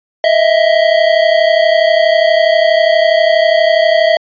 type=tone pair together; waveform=square; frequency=632 / 664.3 Hz; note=D#5 / E5; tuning=+27 / +13 cents; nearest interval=minor second; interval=86 cents; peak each=-11 dBFS; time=0.24-4.17 s; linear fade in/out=2 ms; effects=resampled to 11025 Hz